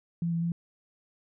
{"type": "tone with pitch steps", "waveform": "sine", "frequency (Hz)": [169.3, 167.3, 169.8], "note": ["E3", "E3", "F3"], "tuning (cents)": [46, 26, -48], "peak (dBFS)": -26, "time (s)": [0.22, 0.52], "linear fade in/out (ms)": 2, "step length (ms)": 100, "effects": []}